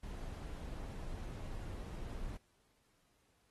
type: noise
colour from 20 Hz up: brown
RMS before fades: -44 dBFS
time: 0.03-2.37 s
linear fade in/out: 5 ms
effects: pink hiss -75 dBFS RMS until 3.5 s + AAC 32 kbps